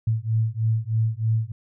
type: beating tone pair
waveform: sine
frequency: 110 / 113.2 Hz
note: A2 / A2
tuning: 0 / +50 cents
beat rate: 3.2 Hz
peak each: -23 dBFS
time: 0.07-1.52 s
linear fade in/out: 5 ms
effects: none